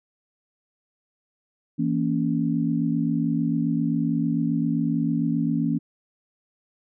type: chord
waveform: sine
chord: A# diminished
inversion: second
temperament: equal with one note detuned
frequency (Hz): 164.81 / 233.1 / 280.2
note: E3 / A#3 / C#4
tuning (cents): 0 / 0 / +19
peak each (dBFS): -25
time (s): 1.78-5.79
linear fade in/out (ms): 20
effects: none